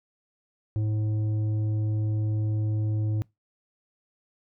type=tone with tanh clipping; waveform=sine; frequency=107.2 Hz; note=A2; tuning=45 cents flat; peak=-25 dBFS; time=0.76-3.22 s; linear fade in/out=0 ms; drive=8 dB; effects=noise-tail reverb RT60 0.2 s tail -24 dB re dry